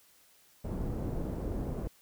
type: low-pass noise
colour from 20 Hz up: pink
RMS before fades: -35 dBFS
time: 0.64-1.88 s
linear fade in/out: 10 ms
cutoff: 460 Hz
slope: 12 dB/octave
effects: white hiss -63 dBFS RMS until 2.01 s